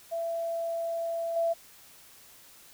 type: tone with level steps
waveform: sine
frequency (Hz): 669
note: E5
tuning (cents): +25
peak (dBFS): -29 / -24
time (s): 0.11-1.54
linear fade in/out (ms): 20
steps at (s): 1.36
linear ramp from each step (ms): 5
effects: white hiss -54 dBFS RMS until 2.73 s